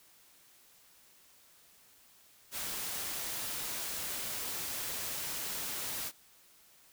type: noise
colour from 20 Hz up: white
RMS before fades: -38 dBFS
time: 2.51-6.12 s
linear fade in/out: 50 ms
effects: white hiss -62 dBFS RMS until 6.92 s